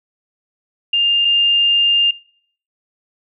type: tone pair in turn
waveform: sine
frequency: 2806 / 2806 Hz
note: F7 / F7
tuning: +8 / +8 cents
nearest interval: unison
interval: 0 cents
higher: neither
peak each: -12 / -11 dBFS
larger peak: second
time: 0.93-1.25 / 1.25-2.11 s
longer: second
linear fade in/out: 5 ms
effects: noise-tail reverb RT60 0.6 s tail -22 dB re dry